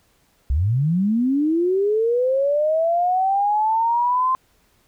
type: linear sweep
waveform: sine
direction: up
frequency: 60 to 1046.5 Hz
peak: -16 dBFS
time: 0.5-4.35 s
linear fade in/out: 0 ms
effects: pink hiss -61 dBFS RMS until 4.87 s